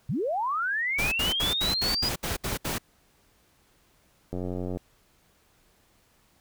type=linear sweep; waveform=sine; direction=up; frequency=98.8 to 4967 Hz; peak=-25 dBFS; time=0.09-2.09 s; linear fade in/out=5 ms
type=noise bursts; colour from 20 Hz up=pink; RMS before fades=-30 dBFS; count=9; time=0.98-2.784 s; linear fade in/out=10 ms; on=140 ms; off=68 ms
type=click train; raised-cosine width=2 ms; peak=-20 dBFS; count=41; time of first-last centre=4.33-4.771 s; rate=90.7 Hz
effects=pink hiss -64 dBFS RMS until 6.4 s